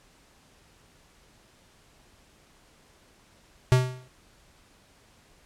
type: tone with exponential decay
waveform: square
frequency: 127.4 Hz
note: C3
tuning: 46 cents flat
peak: -14 dBFS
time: 3.72-4.08 s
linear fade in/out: 0 ms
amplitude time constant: 77 ms
effects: pink hiss -59 dBFS RMS until 5.45 s + low-pass 10000 Hz 12 dB/octave